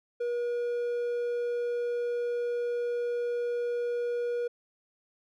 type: tone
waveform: triangle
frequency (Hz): 480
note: B4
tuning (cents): -49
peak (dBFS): -26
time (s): 0.2-4.48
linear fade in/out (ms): 10
effects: none